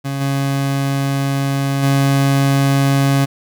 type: tone with level steps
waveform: 30% pulse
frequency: 138 Hz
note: C#3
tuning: 7 cents flat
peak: -17 / -13 / -9 dBFS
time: 0.04-3.26 s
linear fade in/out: 20 ms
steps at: 0.2 / 1.82 s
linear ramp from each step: 20 ms
effects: none

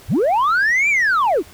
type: linear two-way sweep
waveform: sine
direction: up then down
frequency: 60.4 to 2402 to 252.7 Hz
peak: -11 dBFS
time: 0.08-1.43 s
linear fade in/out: 50 ms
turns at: 0.89 s
effects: tanh soft clip ceiling -12 dBFS + pink hiss -44 dBFS RMS until 1.53 s

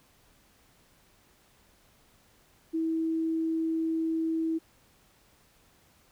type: tone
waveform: sine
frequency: 324 Hz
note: E4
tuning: 30 cents flat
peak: -26 dBFS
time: 2.73-4.59 s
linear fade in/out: 20 ms
effects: pink hiss -63 dBFS RMS until 6.11 s

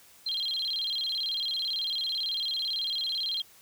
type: tone with vibrato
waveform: sine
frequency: 3656 Hz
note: A#7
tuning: 34 cents flat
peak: -28 dBFS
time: 0.26-3.42 s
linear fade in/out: 5 ms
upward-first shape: square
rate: 18 Hz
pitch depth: 210 cents each way
effects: white hiss -56 dBFS RMS until 3.61 s

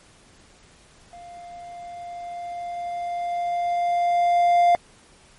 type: tone with level ramp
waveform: triangle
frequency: 698.5 Hz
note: F5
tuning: in tune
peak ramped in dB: -38 to -11 dBFS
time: 1.13-4.75 s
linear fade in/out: 0 ms
effects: pink hiss -53 dBFS RMS until 5.38 s + MP3 48 kbps

